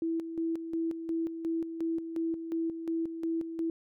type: tone with tremolo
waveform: sine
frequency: 328.9 Hz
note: E4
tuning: 4 cents flat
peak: -28 dBFS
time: 0.02-3.7 s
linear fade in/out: 2 ms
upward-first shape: square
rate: 2.8 Hz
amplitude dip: 60%
effects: none